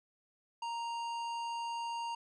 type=tone with tanh clipping; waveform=sine; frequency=932.3 Hz; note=A#5; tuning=in tune; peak=-38 dBFS; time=0.62-2.15 s; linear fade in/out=5 ms; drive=15 dB; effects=resampled to 24000 Hz